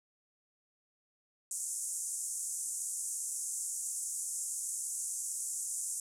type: band-pass noise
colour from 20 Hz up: white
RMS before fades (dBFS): -38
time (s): 1.51-6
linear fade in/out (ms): 2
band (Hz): 6600 to 10000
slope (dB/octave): 48
effects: none